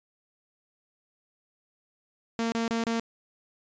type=tone bursts; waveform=sawtooth; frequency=229.3 Hz; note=A#3; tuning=28 cents flat; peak=-22 dBFS; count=4; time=2.39-2.997 s; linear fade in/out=0 ms; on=130 ms; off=29 ms; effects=resampled to 16000 Hz